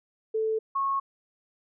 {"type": "tone pair in turn", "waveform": "sine", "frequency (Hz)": [439.9, 1095.1], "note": ["A4", "C#6"], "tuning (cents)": [0, -21], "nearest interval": "octave + major third", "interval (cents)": 1579, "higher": "second", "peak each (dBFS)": -24, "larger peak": "neither", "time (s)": [[0.34, 0.59], [0.75, 1]], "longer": "neither", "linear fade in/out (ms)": 10, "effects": []}